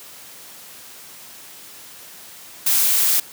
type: noise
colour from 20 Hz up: blue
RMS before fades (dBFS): -17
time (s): 2.66-3.2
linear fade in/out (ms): 5
effects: white hiss -41 dBFS RMS until 3.32 s + high-pass 100 Hz 12 dB/octave